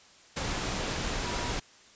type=tone in noise; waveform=sine; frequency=965 Hz; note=B5; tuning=40 cents flat; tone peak=-40 dBFS; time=1.24-1.52 s; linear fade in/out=10 ms; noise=pink; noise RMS=-32 dBFS; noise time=0.36-1.6 s; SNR=-11 dB; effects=white hiss -56 dBFS RMS until 1.95 s + resampled to 16000 Hz